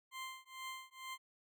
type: tone with tremolo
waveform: 20% pulse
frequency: 1046.5 Hz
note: C6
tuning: in tune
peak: -37 dBFS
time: 0.11-1.18 s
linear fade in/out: 50 ms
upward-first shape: triangle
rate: 2.2 Hz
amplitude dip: 100%
effects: none